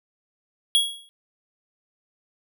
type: tone with exponential decay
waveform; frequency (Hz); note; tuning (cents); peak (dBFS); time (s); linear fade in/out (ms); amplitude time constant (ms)
square; 3322; G#7; 0; -14; 0.75-1.09; 0; 72
effects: none